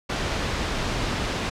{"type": "noise", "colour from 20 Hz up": "pink", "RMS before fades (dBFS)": -26, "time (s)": [0.09, 1.5], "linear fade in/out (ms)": 10, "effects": ["low-pass 5000 Hz 12 dB/octave"]}